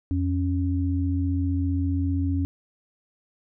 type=tone pair together; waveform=sine; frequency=86.84 / 275.7 Hz; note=F2 / C#4; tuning=-9 / -9 cents; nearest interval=octave + minor sixth; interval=2000 cents; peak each=-23 / -26 dBFS; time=0.11-2.45 s; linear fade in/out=0 ms; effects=none